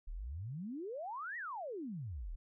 sine exponential two-way sweep, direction up then down, 32.7 to 1974 to 32.7 Hz, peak -40 dBFS, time 0.07-2.36 s, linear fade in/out 10 ms, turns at 1.37 s, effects none

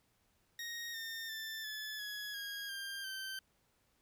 20% pulse tone with pitch steps, 1869 / 1820 / 1772.3 / 1725.8 / 1680.5 / 1636.5 / 1593.6 / 1551.8 Hz, A#6 / A#6 / A6 / A6 / G#6 / G#6 / G6 / G6, +4 / -42 / +12 / -34 / +20 / -26 / +28 / -18 cents, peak -36 dBFS, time 0.59-3.39 s, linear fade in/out 2 ms, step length 350 ms, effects pink hiss -75 dBFS RMS until 4.01 s

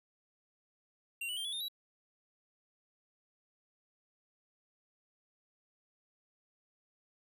square tone with pitch steps, 2759 / 2957 / 3169 / 3397 / 3641 / 3902 Hz, F7 / F#7 / G7 / G#7 / A#7 / B7, -22 / -2 / +18 / +38 / -41 / -22 cents, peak -37 dBFS, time 1.21-1.684 s, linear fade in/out 5 ms, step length 79 ms, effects none

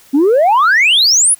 sine exponential sweep, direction up, 261.6 to 11000 Hz, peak -5 dBFS, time 0.13-1.35 s, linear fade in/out 20 ms, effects tanh soft clip ceiling -5 dBFS + white hiss -45 dBFS RMS until 1.39 s

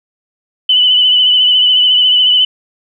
sine tone with vibrato, 2996 Hz, F#7, 21 cents sharp, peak -6 dBFS, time 0.69-2.45 s, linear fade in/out 5 ms, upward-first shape sine, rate 14 Hz, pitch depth 34 cents each way, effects none

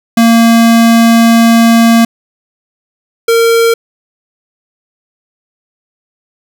square tone pair in turn, 230 / 460 Hz, A#3 / A#4, -23 / -23 cents, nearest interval octave, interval 1200 cents, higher second, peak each -4 / -6 dBFS, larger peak first, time 0.17-2.05 / 3.28-3.74 s, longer first, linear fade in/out 5 ms, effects none

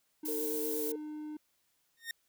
triangle tone with pitch glide, 306.3 to 303.7 Hz, D#4 to D#4, -27 to -42 cents, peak -37 dBFS, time 0.23-1.37 s, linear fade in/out 5 ms, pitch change -15 cents, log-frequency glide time 0.61-1.02 s
violet noise, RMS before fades -38 dBFS, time 0.25-0.92 s, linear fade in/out 5 ms
sine tone with vibrato, 448.7 Hz, A4, 34 cents sharp, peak -35 dBFS, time 0.28-0.96 s, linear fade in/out 5 ms, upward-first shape triangle, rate 8.4 Hz, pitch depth 32 cents each way
sawtooth tone with exponential growth, 1841 Hz, A#6, 22 cents flat, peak -30 dBFS, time 1.97-2.11 s, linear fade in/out 2 ms, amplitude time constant 30 ms
effects white hiss -75 dBFS RMS until 2.28 s

